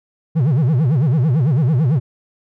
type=tone with vibrato; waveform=triangle; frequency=140 Hz; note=C#3; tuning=18 cents sharp; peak=-10 dBFS; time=0.35-2 s; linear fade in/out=20 ms; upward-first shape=sine; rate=9 Hz; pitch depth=300 cents each way; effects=none